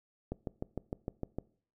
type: click train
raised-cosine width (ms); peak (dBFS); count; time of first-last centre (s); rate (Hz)
2; -22; 8; 0.32-1.385; 6.57
effects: noise-tail reverb RT60 0.5 s tail -22 dB re dry